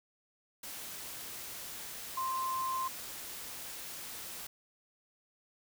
sine tone in noise, 1046.5 Hz, C6, in tune, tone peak -32 dBFS, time 2.17-2.88 s, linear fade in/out 5 ms, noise white, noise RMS -44 dBFS, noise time 0.63-4.47 s, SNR +9 dB, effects none

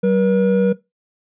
triangle tone pair together, 190.69 / 480.5 Hz, G3 / B4, -48 / -48 cents, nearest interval octave + major third, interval 1600 cents, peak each -14 dBFS, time 0.03-0.73 s, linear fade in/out 10 ms, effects noise-tail reverb RT60 0.2 s tail -18 dB re dry + resampled to 8000 Hz

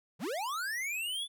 square linear sweep, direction up, 120 to 3520 Hz, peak -34 dBFS, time 0.19-1.28 s, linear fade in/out 50 ms, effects none

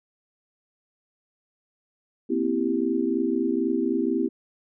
sine chord, C dominant seventh, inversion third, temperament equal with one note detuned, 237.6 / 261.6 / 329.6 / 392 Hz, Bb3 / C4 / E4 / G4, +33 / 0 / 0 / 0 cents, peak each -29 / -26 / -26 / -28 dBFS, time 2.29-4.29 s, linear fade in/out 20 ms, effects none

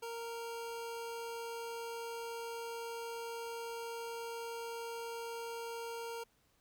25% pulse tone, 463.7 Hz, A#4, 9 cents flat, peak -37 dBFS, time 0.02-6.24 s, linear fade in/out 10 ms, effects pink hiss -73 dBFS RMS until 6.6 s

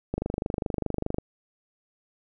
click train, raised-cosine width 2 ms, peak -14 dBFS, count 27, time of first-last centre 0.14-1.184 s, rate 24.9 Hz, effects none

